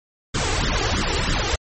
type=noise with flanger; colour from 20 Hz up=pink; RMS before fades=-21 dBFS; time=0.34-1.56 s; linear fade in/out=10 ms; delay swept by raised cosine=0.57 to 2.57 ms; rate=3.1 Hz; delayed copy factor=+0.9; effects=MP3 32 kbps